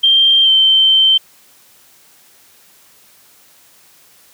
sine tone with pitch glide, 3168 to 3110 Hz, G7 to G7, +18 to -14 cents, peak -7 dBFS, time 0.03-1.18 s, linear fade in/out 10 ms, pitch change -32 cents, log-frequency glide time 0.43-0.49 s, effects white hiss -48 dBFS RMS until 4.33 s + high-pass 80 Hz 12 dB/octave

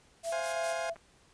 sine tone with tremolo, 668 Hz, E5, 23 cents sharp, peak -31 dBFS, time 0.23-0.95 s, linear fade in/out 50 ms, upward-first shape square, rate 3 Hz, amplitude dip 30%
blue noise bursts, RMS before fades -40 dBFS, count 3, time 0.23-0.734 s, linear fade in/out 20 ms, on 110 ms, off 87 ms
20% pulse chord, F minor, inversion second, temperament equal with one note detuned, 523.3 / 708.2 / 830.6 Hz, C5 / F5 / Ab5, 0 / +24 / 0 cents, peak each -35 dBFS, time 0.32-0.9 s, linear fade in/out 5 ms
clicks, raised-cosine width 0.5 ms, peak -36 dBFS, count 2, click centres 0.959 / 0.964 s
effects pink hiss -63 dBFS RMS until 1.33 s + resampled to 22050 Hz

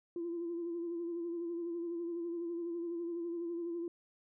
sine tone with vibrato, 340.8 Hz, F4, 42 cents flat, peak -35 dBFS, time 0.16-3.88 s, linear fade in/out 2 ms, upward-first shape sine, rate 12 Hz, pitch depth 39 cents each way, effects tanh soft clip ceiling -31 dBFS

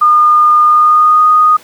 sine tone with pitch glide, 1216 to 1238.7 Hz, D#6 to D#6, -40 to -8 cents, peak -4 dBFS, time 0.01-1.57 s, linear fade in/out 10 ms, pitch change +32 cents, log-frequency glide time 0.63-1.24 s, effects pink hiss -39 dBFS RMS until 1.63 s + high-pass 200 Hz 12 dB/octave

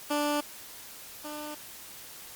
15% pulse tone pair in turn, 293.7 / 299.5 Hz, D4 / D4, 0 / +34 cents, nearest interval unison, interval 34 cents, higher second, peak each -20 / -31 dBFS, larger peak first, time 0.1-0.41 / 1.24-1.55 s, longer neither, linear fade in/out 10 ms, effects white hiss -46 dBFS RMS until 2.35 s + Opus 48 kbps

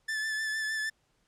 45% pulse tone with vibrato, 1748 Hz, A6, 12 cents flat, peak -30 dBFS, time 0.08-0.9 s, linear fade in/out 10 ms, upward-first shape sine, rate 6.5 Hz, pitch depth 25 cents each way, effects pink hiss -72 dBFS RMS until 1.27 s + low-pass 9000 Hz 12 dB/octave

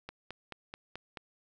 click train, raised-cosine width 0.3 ms, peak -25 dBFS, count 6, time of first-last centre 0.09-1.172 s, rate 4.62 Hz, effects none

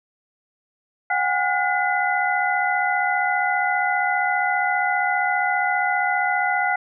sine tone cluster, 731 / 806 / 1440 / 2018 Hz, F#5 / G5 / F#6 / B6, -21 / +48 / -47 / +37 cents, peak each -24 dBFS, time 1.1-6.76 s, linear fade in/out 5 ms, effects none

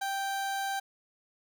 30% pulse tone, 784 Hz, G5, in tune, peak -28 dBFS, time 0.01-0.8 s, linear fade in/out 10 ms, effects none

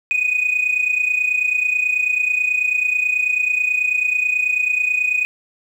sine tone with amplitude modulation, 2489 Hz, D#7, in tune, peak -11 dBFS, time 0.11-5.25 s, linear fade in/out 0 ms, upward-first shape sine, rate 29.2 Hz, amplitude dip 75%, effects tanh soft clip ceiling -11 dBFS + 8-bit

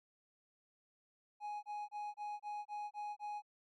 triangle tone bursts, 833 Hz, G#5, 5 cents sharp, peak -38 dBFS, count 8, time 1.4-3.422 s, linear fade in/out 50 ms, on 230 ms, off 26 ms, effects MP3 48 kbps

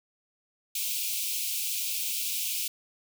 white high-pass noise, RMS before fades -31 dBFS, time 0.75-2.68 s, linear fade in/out 5 ms, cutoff 2300 Hz, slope 96 dB/octave, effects none

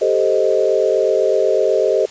sine chord, A half-diminished seventh, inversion third, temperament equal, 392 / 440 / 523.3 / 622.3 Hz, G4 / A4 / C5 / Eb5, 0 / 0 / 0 / 0 cents, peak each -18 dBFS, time 0.01-2.06 s, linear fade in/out 10 ms, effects white hiss -38 dBFS RMS until 2.1 s + resampled to 16000 Hz

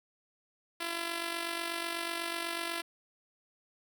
5% pulse tone with amplitude modulation, 338.1 Hz, E4, 44 cents sharp, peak -20 dBFS, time 0.8-2.82 s, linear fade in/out 10 ms, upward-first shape sine, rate 48.1 Hz, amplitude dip 55%, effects none

